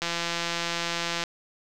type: click train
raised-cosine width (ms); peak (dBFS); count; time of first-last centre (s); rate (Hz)
0.2; -11; 208; 0.02-1.238; 170
effects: none